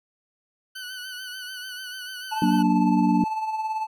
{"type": "tone with vibrato", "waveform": "20% pulse", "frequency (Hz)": 1500, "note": "F#6", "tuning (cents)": 23, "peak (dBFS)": -29, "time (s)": [0.75, 2.63], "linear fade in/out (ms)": 10, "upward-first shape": "sine", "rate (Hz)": 6.8, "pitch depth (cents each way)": 42}
{"type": "tone with tremolo", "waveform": "triangle", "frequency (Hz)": 874, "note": "A5", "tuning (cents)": -12, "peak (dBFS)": -21, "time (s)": [2.31, 3.87], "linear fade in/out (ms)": 20, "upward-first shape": "sine", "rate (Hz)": 18, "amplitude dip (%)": 50}
{"type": "chord", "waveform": "sine", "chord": "Gb augmented", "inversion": "none", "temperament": "equal with one note detuned", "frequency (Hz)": [185, 234.2, 293.7], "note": ["Gb3", "Bb3", "D4"], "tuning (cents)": [0, 8, 0], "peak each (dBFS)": -22, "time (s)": [2.42, 3.24], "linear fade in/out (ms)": 2}
{"effects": []}